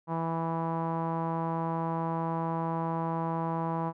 sawtooth tone with low-pass filter, 164.5 Hz, E3, 3 cents flat, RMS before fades -31 dBFS, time 0.07-3.93 s, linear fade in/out 50 ms, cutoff 960 Hz, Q 4.6, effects none

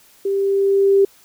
sine tone with level ramp, 394.1 Hz, G4, 9 cents sharp, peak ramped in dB -17 to -9 dBFS, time 0.25-1.05 s, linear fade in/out 5 ms, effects white hiss -51 dBFS RMS until 1.24 s

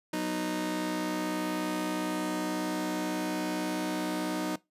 sawtooth chord, B major, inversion second, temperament just, 185.21 / 246.9 / 308.7 Hz, F#3 / B3 / D#4, +2 / 0 / -14 cents, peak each -32 / -34 / -28 dBFS, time 0.13-4.56 s, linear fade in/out 5 ms, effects noise-tail reverb RT60 0.2 s tail -21 dB re dry + resampled to 32000 Hz

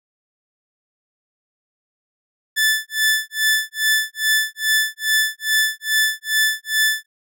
sawtooth tone with tremolo, 1749 Hz, A6, 11 cents flat, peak -10 dBFS, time 2.56-7.06 s, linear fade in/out 20 ms, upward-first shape sine, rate 2.4 Hz, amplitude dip 100%, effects none

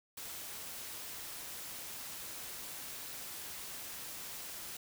white noise, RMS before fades -45 dBFS, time 0.17-4.77 s, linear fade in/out 5 ms, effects none

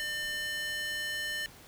square tone with high-pass filter, 600 Hz, D5, 37 cents sharp, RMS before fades -35 dBFS, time 0-1.46 s, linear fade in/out 0 ms, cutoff 2200 Hz, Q 4.2, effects pink hiss -53 dBFS RMS until 1.67 s

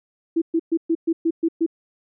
sine tone bursts, 329.6 Hz, E4, in tune, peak -16 dBFS, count 8, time 0.36-1.664 s, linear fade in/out 10 ms, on 58 ms, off 120 ms, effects none

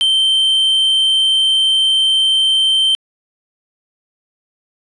triangle tone, 3117 Hz, G7, 11 cents flat, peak -9 dBFS, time 0.01-2.95 s, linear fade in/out 0 ms, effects resampled to 24000 Hz

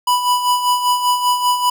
square tone with tremolo, 987.8 Hz, B5, in tune, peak -12 dBFS, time 0.07-1.7 s, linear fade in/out 5 ms, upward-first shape sine, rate 5.1 Hz, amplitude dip 60%, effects none

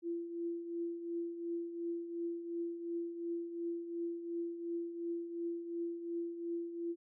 sine tone with tremolo, 340 Hz, F4, 46 cents flat, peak -34 dBFS, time 0.02-6.96 s, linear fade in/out 50 ms, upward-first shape triangle, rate 2.8 Hz, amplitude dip 65%, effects none

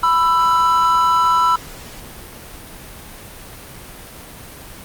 triangle tone pair together, 992 / 1329.8 Hz, B5 / E6, +7 / +15 cents, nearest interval perfect fourth, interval 508 cents, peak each -13 dBFS, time 0.03-1.56 s, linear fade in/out 5 ms, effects pink hiss -36 dBFS RMS until 4.84 s + Opus 32 kbps

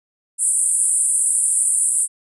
pink band-pass noise, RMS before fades -18 dBFS, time 0.38-2.08 s, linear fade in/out 50 ms, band 8300 to 9900 Hz, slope 96 dB/octave, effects none

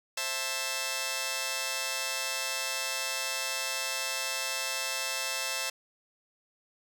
5% pulse chord, A minor, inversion first, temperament just, 528 / 660 / 880 Hz, C5 / E5 / A5, +16 / +2 / 0 cents, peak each -25 dBFS, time 0.17-5.7 s, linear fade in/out 5 ms, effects none

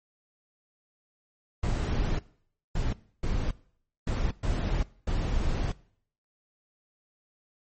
brown noise bursts at uneven times, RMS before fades -27 dBFS, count 6, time 1.63-2.19 / 2.75-2.93 / 3.23-3.51 / 4.07-4.31 / 4.43-4.83 / 5.07-5.72 s, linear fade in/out 5 ms, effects noise-tail reverb RT60 0.6 s tail -21 dB re dry + MP3 32 kbps

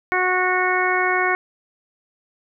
harmonic tone, 366.8 Hz, F#4, 15 cents flat, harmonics 1 / 2 / 3 / 4 / 5 / 6, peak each -24 / -24 / -24 / -24 / -24 / -24 dBFS, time 0.12-1.35 s, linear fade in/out 0 ms, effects none

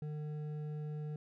triangle tone with hard clipping, 150.8 Hz, D3, 46 cents sharp, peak -40 dBFS, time 0.02-1.16 s, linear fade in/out 2 ms, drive 11 dB, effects none

